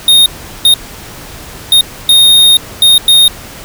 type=tone bursts at uneven times; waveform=square; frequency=3701 Hz; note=A#7; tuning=13 cents flat; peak=-3 dBFS; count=6; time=0.08-0.26 / 0.65-0.74 / 1.72-1.81 / 2.09-2.57 / 2.82-2.98 / 3.08-3.28 s; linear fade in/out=2 ms; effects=pink hiss -29 dBFS RMS until 3.64 s